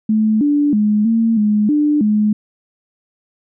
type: tone with pitch steps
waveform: sine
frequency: 216.8 / 291.2 / 210.4 / 227 / 210.2 / 297 / 211.4 Hz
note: A3 / D4 / G#3 / A#3 / G#3 / D4 / G#3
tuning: -25 / -15 / +23 / -46 / +21 / +20 / +31 cents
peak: -11 dBFS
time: 0.09-2.33 s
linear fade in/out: 5 ms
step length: 320 ms
effects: none